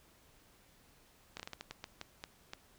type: slowing click train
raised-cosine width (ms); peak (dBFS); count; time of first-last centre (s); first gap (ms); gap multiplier
0.2; -25; 11; 1.37-2.534; 26; 1.31
effects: pink hiss -65 dBFS RMS until 2.78 s